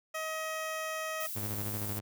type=tone; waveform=15% pulse; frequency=633 Hz; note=D#5; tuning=30 cents sharp; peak=-28 dBFS; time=0.14-1.27 s; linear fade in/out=10 ms
type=noise; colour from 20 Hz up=violet; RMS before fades=-39 dBFS; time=1.2-1.99 s; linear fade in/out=5 ms
type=tone with tremolo; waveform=sawtooth; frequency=103.83 Hz; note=G#2; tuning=in tune; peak=-31 dBFS; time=1.35-2.01 s; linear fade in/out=20 ms; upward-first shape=square; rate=13 Hz; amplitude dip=35%
effects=none